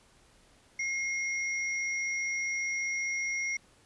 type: tone pair together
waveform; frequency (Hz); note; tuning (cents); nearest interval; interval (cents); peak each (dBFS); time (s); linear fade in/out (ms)
sine; 2148 / 5693; C7 / F8; +45 / +32; octave + perfect fourth; 1687; -30 / -39; 0.79-3.57; 5
effects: pink hiss -62 dBFS RMS until 3.85 s + resampled to 24000 Hz